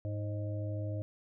harmonic tone with a mistuned harmonic, 103.83 Hz, G#2, in tune, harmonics 1 / 3 / 5 / 6, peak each -34 / -44 / -46 / -45 dBFS, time 0.05-1.02 s, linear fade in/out 0 ms, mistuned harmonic 5, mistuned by +35 cents, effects none

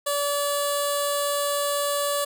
10% pulse tone with notch filter, 574 Hz, D5, 40 cents flat, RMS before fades -25 dBFS, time 0.06-2.25 s, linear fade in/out 10 ms, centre 2200 Hz, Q 0.57, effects none

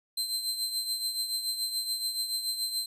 sawtooth tone with tremolo, 4105 Hz, C8, 34 cents flat, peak -24 dBFS, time 0.17-2.86 s, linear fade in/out 5 ms, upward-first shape triangle, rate 7 Hz, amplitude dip 65%, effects resampled to 32000 Hz

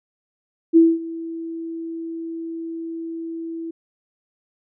sine tone with ADSR envelope, 329.6 Hz, E4, in tune, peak -7 dBFS, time 0.73-3.71 s, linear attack 35 ms, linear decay 220 ms, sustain -20 dB, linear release 7 ms, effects none

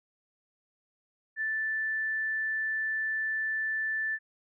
sine tone, 1760 Hz, A6, in tune, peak -28 dBFS, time 1.36-4.19 s, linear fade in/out 50 ms, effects none

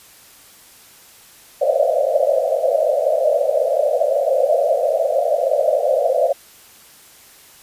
white band-pass noise, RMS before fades -17 dBFS, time 1.61-6.33 s, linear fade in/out 10 ms, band 510 to 670 Hz, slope 96 dB/octave, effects white hiss -46 dBFS RMS until 7.62 s + resampled to 32000 Hz

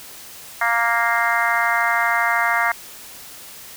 harmonic tone, 233.1 Hz, A#3, in tune, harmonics 3 / 4 / 5 / 6 / 7 / 8 / 9, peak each -24 / -24 / -24 / -24 / -24 / -24 / -24 dBFS, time 0.61-2.72 s, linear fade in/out 5 ms, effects white hiss -39 dBFS RMS until 3.76 s

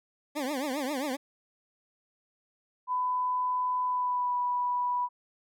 20% pulse tone with vibrato, 277.2 Hz, C#4, in tune, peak -25 dBFS, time 0.35-1.17 s, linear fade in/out 20 ms, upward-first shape triangle, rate 7.5 Hz, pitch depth 210 cents each way
sine tone with pitch glide, 1001 to 983.2 Hz, B5 to B5, +23 to -8 cents, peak -26 dBFS, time 2.87-5.09 s, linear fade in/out 50 ms, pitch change -31 cents, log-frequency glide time 3.85-4.36 s
effects none

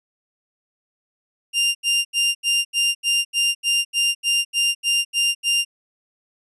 sawtooth tone bursts, 2794 Hz, F7, in tune, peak -13 dBFS, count 14, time 1.53-5.65 s, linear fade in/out 50 ms, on 220 ms, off 80 ms, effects resampled to 24000 Hz

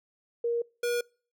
sine / square tone pair in turn, 470.2 / 480.1 Hz, A#4 / B4, +15 / -49 cents, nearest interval unison, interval 36 cents, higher second, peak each -25 / -27 dBFS, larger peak first, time 0.44-0.62 / 0.83-1.01 s, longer neither, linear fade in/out 5 ms, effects noise-tail reverb RT60 0.4 s tail -26 dB re dry

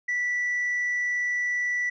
sine tone, 1963 Hz, B6, 11 cents flat, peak -22 dBFS, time 0.08-1.9 s, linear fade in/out 10 ms, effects tanh soft clip ceiling -22 dBFS

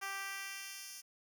10% pulse tone with high-pass filter sweep, 391.9 Hz, G4, in tune, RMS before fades -44 dBFS, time 0.01-1.02 s, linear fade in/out 20 ms, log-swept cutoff 910 to 5600 Hz, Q 0.9, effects 10-bit

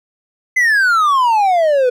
triangle exponential sweep, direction down, 2063 to 484.6 Hz, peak -8 dBFS, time 0.56-1.9 s, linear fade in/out 10 ms, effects none

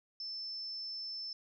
sine tone, 5290 Hz, E8, 5 cents sharp, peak -39 dBFS, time 0.2-1.33 s, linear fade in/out 2 ms, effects none

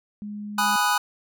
sine tone, 207.7 Hz, G#3, in tune, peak -31 dBFS, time 0.22-0.76 s, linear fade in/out 0 ms
square chord, G# minor seventh, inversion none, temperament equal, 830.6 / 987.8 / 1244.5 / 1480 Hz, G#5 / B5 / D#6 / F#6, 0 / 0 / 0 / 0 cents, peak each -26 dBFS, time 0.58-0.98 s, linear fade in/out 5 ms
effects none

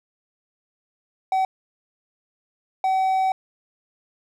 triangle tone bursts at uneven times, 760 Hz, F#5, 46 cents sharp, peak -16 dBFS, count 2, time 1.32-1.45 / 2.84-3.32 s, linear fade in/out 2 ms, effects none

